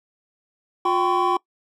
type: tone cluster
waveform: triangle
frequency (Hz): 356.1 / 779 / 1022 / 1109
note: F4 / G5 / C6 / C#6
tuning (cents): +34 / -11 / -41 / 0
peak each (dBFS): -21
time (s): 0.85-1.37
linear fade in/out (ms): 5
effects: noise-tail reverb RT60 0.1 s tail -23 dB re dry + tanh soft clip ceiling -8 dBFS